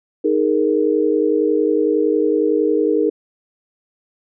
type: chord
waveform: sine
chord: D# suspended fourth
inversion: none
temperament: equal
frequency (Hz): 311.1 / 415.3 / 466.2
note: D#4 / G#4 / A#4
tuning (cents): 0 / 0 / 0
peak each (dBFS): -18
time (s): 0.24-3.1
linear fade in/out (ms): 10
effects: none